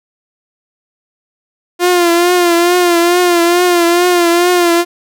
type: tone with vibrato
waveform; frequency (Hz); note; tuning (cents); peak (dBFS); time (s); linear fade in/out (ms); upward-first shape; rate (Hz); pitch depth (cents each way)
sawtooth; 349.2; F4; 0; -4; 1.79-4.85; 50; triangle; 2.3; 59
effects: none